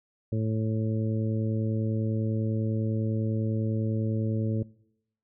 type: harmonic tone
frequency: 110 Hz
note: A2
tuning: in tune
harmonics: 1 / 2 / 3 / 4 / 5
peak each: -26 / -32 / -36 / -38 / -40 dBFS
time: 0.32-4.63 s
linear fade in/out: 5 ms
effects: noise-tail reverb RT60 0.8 s tail -23 dB re dry